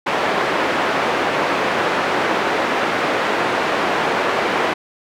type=band-pass noise; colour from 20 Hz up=pink; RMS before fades=-19 dBFS; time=0.06-4.74 s; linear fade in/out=10 ms; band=380 to 2100 Hz; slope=12 dB/octave; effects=none